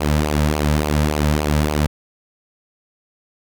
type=tone with flanger; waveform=sawtooth; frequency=75.1 Hz; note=D2; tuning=39 cents sharp; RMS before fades=-18 dBFS; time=0-1.87 s; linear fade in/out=10 ms; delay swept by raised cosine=0.53 to 2.83 ms; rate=3.5 Hz; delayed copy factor=-0.65; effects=none